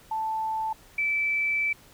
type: tone pair in turn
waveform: sine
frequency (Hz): 880 / 2318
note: A5 / D7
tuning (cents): 0 / -23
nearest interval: octave + perfect fourth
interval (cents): 1677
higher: second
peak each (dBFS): -26 / -23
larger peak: second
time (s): 0.11-0.73 / 0.98-1.73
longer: second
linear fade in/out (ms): 5
effects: pink hiss -54 dBFS RMS until 1.93 s